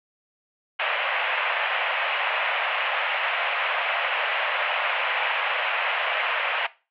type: band-pass noise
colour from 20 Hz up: white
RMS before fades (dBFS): -25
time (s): 0.79-6.67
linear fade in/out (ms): 10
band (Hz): 540 to 2900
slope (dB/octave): 48
effects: noise-tail reverb RT60 0.3 s tail -18 dB re dry + MP3 96 kbps